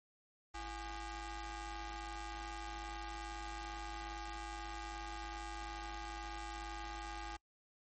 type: ring-modulated tone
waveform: sawtooth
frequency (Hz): 387.8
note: G4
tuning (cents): -19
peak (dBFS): -36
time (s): 0.54-7.37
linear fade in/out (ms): 10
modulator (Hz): 439
effects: noise-tail reverb RT60 0.1 s tail -25 dB re dry + MP3 32 kbps